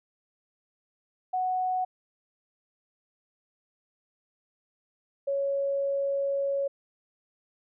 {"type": "tone pair in turn", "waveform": "sine", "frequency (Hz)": [740, 555.5], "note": ["F#5", "C#5"], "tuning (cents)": [0, 4], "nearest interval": "perfect fourth", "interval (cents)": 496, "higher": "first", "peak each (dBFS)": -25, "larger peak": "neither", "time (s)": [[1.33, 1.85], [5.27, 6.68]], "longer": "second", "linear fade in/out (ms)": 10, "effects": []}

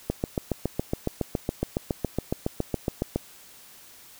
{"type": "click train", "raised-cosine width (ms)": 2, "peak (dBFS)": -11, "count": 23, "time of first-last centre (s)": [0.1, 3.16], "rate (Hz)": 7.19, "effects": ["white hiss -50 dBFS RMS until 4.19 s"]}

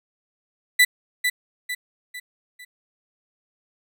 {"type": "tone with echo", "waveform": "35% pulse", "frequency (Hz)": 1983, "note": "B6", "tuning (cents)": 7, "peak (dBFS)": -10, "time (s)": [0.79, 0.85], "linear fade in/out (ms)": 10, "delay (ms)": 450, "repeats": 4, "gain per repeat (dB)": -7, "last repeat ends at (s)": 2.65, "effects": []}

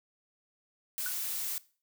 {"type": "noise", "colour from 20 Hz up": "blue", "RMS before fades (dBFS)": -35, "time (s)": [0.98, 1.58], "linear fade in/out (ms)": 0}
{"type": "tone with exponential decay", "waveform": "sine", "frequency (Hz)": 1483, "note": "F#6", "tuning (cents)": 4, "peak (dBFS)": -32, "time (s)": [1.06, 1.15], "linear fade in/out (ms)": 2, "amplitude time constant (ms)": 19}
{"effects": ["noise-tail reverb RT60 0.4 s tail -20 dB re dry"]}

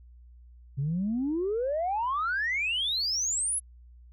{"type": "exponential sweep", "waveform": "sine", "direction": "up", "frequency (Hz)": [130.81, 11000], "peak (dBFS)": -25, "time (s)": [0.77, 3.6], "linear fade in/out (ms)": 20, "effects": ["tanh soft clip ceiling -22 dBFS", "added 60 Hz sine -49 dBFS peak until 4.12 s"]}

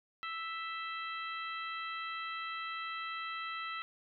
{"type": "harmonic tone with a mistuned harmonic", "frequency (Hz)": 659.3, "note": "E5", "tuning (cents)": 0, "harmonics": [2, 3, 4, 5, 6], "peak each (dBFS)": [-40, -44, -46, -48, -50], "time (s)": [0.23, 3.82], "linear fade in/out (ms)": 0, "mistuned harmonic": 5, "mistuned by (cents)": -58, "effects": []}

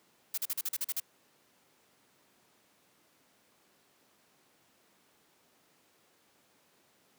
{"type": "noise bursts", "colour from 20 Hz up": "blue", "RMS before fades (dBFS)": -33, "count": 9, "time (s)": [0.34, 1.001], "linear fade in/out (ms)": 5, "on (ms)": 37, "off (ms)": 41, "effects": ["pink hiss -67 dBFS RMS until 7.18 s", "high-pass 200 Hz 12 dB/octave"]}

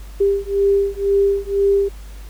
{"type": "beating tone pair", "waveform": "sine", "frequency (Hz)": [396.8, 398.8], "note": ["G4", "G4"], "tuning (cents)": [21, 30], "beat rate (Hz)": 2, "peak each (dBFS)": -17, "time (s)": [0.2, 1.89], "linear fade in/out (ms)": 10, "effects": ["added 50 Hz sine -32 dBFS peak until 2.29 s", "pink hiss -46 dBFS RMS until 2.29 s"]}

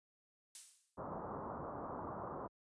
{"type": "noise with exponential decay", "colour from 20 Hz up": "violet", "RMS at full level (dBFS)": -42, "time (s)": [0.55, 1], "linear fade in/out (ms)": 1, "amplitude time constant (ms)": 96}
{"type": "low-pass noise", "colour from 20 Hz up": "white", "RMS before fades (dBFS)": -45, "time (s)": [0.97, 2.48], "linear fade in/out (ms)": 20, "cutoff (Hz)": 1200, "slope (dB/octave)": 48}
{"effects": ["high-pass 60 Hz 12 dB/octave", "resampled to 22050 Hz"]}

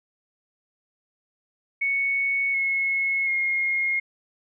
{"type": "tone with pitch steps", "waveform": "sine", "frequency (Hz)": [2217, 2180, 2144], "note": ["C#7", "C#7", "C7"], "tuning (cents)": [0, -29, 42], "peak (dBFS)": -21, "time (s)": [1.81, 4], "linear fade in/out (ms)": 10, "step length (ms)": 730, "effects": []}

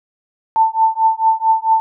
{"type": "tone with tremolo", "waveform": "sine", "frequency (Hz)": 890, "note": "A5", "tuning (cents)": 20, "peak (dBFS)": -7, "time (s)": [0.56, 1.8], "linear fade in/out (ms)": 0, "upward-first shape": "triangle", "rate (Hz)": 4.5, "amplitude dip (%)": 100, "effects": []}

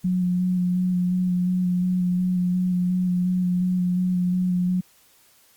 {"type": "tone with vibrato", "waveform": "sine", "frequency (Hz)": 180.7, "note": "F#3", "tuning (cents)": -41, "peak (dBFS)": -19, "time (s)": [0.04, 4.81], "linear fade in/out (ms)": 10, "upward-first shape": "square", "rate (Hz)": 2.8, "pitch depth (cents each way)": 15, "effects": ["white hiss -57 dBFS RMS until 5.56 s", "Opus 48 kbps"]}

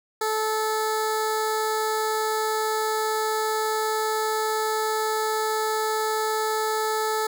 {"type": "tone with notch filter", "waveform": "15% pulse", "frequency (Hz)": 435.1, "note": "A4", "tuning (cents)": -19, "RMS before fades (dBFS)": -25, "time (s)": [0.21, 7.27], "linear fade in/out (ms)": 5, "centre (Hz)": 2600, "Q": 1.3, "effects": []}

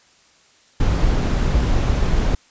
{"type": "noise", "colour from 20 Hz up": "brown", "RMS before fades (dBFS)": -17, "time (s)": [0.8, 2.35], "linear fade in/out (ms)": 5, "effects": ["white hiss -54 dBFS RMS until 2.5 s", "resampled to 16000 Hz"]}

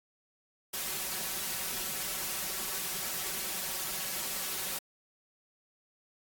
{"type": "noise with comb filter", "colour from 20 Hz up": "white", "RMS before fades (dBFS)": -35, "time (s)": [0.73, 4.79], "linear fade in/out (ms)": 10, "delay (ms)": 5.3, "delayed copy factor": 0.7, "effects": ["AAC 64 kbps"]}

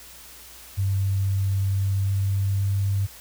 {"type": "tone with pitch glide", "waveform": "sine", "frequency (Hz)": [97.4, 98.82], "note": ["G2", "G2"], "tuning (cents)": [-11, 14], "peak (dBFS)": -20, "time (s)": [0.77, 3.07], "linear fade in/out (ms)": 20, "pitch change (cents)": 25, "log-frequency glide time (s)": [1.68, 2.82], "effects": ["added 60 Hz sine -53 dBFS peak until 3.2 s", "white hiss -45 dBFS RMS until 3.2 s"]}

